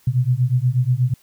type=beating tone pair; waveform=sine; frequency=121.6 / 129.9 Hz; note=B2 / C3; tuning=-26 / -12 cents; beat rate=8.3 Hz; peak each=-18 dBFS; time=0.07-1.14 s; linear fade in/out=5 ms; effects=white hiss -56 dBFS RMS until 1.22 s